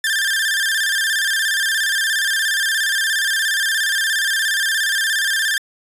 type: tone with vibrato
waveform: sawtooth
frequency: 1679 Hz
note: G#6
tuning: 18 cents sharp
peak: -13 dBFS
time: 0.04-5.58 s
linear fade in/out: 2 ms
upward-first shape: square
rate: 17 Hz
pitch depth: 86 cents each way
effects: resampled to 32000 Hz